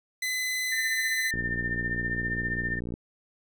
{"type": "tone", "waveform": "sawtooth", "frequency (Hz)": 2019, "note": "B6", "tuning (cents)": 38, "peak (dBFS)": -24, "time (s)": [0.22, 1.31], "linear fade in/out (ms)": 5}
{"type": "tone with tremolo", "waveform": "sine", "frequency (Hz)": 1800, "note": "A6", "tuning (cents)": 39, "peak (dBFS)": -25, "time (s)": [0.71, 2.8], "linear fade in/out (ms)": 20, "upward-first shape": "triangle", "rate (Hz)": 15, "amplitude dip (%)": 75}
{"type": "click train", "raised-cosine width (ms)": 3, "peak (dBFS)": -22, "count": 96, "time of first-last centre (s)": [1.34, 2.939], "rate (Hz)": 59.4}
{"effects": []}